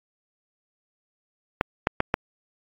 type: clicks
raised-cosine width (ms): 0.5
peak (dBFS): -5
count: 4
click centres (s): 1.611 / 1.871 / 2.004 / 2.141
effects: AAC 64 kbps